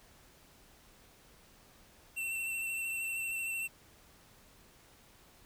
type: tone with vibrato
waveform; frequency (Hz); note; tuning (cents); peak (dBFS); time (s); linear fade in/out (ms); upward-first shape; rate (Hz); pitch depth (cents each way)
square; 2697; E7; +39; -35; 2.16-3.68; 20; triangle; 13; 27
effects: pink hiss -61 dBFS RMS until 5.45 s